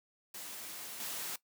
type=noise with level steps; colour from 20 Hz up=white; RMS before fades=-45 / -40 dBFS; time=0.34-1.36 s; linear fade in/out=5 ms; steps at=1 s; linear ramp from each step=2 ms; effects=noise-tail reverb RT60 0.1 s tail -18 dB re dry + high-pass 150 Hz 12 dB/octave